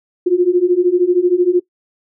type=beating tone pair; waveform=sine; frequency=349.2 / 362.2 Hz; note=F4 / F#4; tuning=0 / -37 cents; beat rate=13 Hz; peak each=-14 / -12 dBFS; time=0.26-1.6 s; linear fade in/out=10 ms; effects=noise-tail reverb RT60 0.1 s tail -20 dB re dry